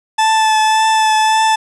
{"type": "tone with vibrato", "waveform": "40% pulse", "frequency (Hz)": 874, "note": "A5", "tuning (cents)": -12, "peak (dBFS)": -9, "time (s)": [0.18, 1.56], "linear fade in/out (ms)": 10, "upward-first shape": "triangle", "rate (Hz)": 1.8, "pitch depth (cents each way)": 18, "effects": ["resampled to 22050 Hz", "7-bit"]}